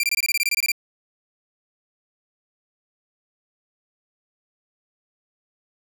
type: tone bursts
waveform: sawtooth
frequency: 2370 Hz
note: D7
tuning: 15 cents sharp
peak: -15 dBFS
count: 13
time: 0-0.718 s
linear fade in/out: 2 ms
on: 34 ms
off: 23 ms
effects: none